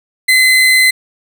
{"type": "tone", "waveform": "35% pulse", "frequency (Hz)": 2042, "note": "C7", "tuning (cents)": -43, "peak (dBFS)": -5, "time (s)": [0.28, 0.91], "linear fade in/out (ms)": 10, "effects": []}